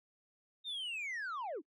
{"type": "linear sweep", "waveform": "sine", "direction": "down", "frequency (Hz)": [3729, 251.5], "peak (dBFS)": -35, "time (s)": [0.64, 1.62], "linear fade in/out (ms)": 50, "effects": ["noise-tail reverb RT60 0.1 s tail -26 dB re dry", "tanh soft clip ceiling -37 dBFS"]}